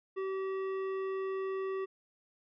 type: tone with hard clipping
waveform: sine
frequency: 383.6 Hz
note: G4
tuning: 37 cents flat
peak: -35 dBFS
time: 0.16-1.86 s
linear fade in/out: 20 ms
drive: 11 dB
effects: resampled to 11025 Hz